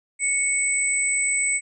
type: tone pair together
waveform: sine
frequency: 2217 / 8034 Hz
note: C#7 / B8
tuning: 0 / +29 cents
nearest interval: octave + minor seventh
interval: 2229 cents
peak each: -23 / -22 dBFS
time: 0.19-1.61 s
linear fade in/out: 50 ms
effects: none